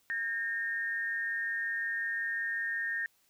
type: tone pair together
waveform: sine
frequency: 1609.5 / 1835 Hz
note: G6 / A#6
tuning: +45 / -28 cents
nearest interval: major second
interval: 227 cents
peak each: -37 / -32 dBFS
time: 0.1-3.06 s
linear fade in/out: 0 ms
effects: white hiss -70 dBFS RMS until 3.29 s